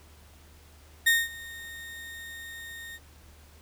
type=tone with ADSR envelope; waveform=35% pulse; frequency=1844 Hz; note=A#6; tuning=19 cents flat; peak=-16 dBFS; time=1.06-2.99 s; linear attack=12 ms; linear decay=210 ms; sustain=-22 dB; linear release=39 ms; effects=added 75 Hz sine -53 dBFS peak until 3.61 s + pink hiss -57 dBFS RMS until 3.61 s